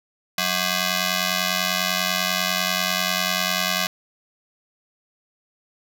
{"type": "ring-modulated tone", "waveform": "5% pulse", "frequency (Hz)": 455.9, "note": "A#4", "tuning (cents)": -39, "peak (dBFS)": -6, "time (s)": [0.38, 3.87], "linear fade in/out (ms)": 2, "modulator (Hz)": 273, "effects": []}